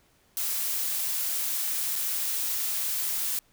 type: noise with dropouts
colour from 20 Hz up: blue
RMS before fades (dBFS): -29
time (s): 0.37-3.39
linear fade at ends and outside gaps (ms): 1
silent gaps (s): 1.956-1.96
effects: pink hiss -64 dBFS RMS until 3.52 s